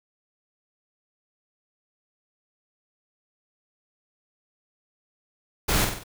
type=noise with echo; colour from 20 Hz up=pink; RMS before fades=-23 dBFS; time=5.68-5.85 s; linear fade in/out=10 ms; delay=47 ms; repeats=4; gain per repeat=-5 dB; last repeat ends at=6.038 s; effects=none